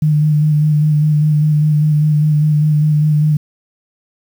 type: tone with vibrato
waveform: sine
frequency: 151.3 Hz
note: D#3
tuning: 48 cents flat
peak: -9 dBFS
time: 0.02-3.37 s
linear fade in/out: 5 ms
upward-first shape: square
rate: 5 Hz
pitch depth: 19 cents each way
effects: 7-bit